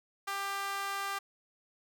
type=tone with high-pass filter; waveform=sawtooth; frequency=395.8 Hz; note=G4; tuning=17 cents sharp; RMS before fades=-36 dBFS; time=0.27-1.19 s; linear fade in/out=10 ms; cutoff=1100 Hz; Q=2; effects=none